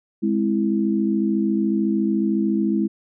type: chord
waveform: sine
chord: Ab augmented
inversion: none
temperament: equal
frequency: 207.7 / 261.6 / 329.6 Hz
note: Ab3 / C4 / E4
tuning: 0 / 0 / 0 cents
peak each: -20 / -26 / -22 dBFS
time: 0.22-2.88 s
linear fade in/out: 20 ms
effects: none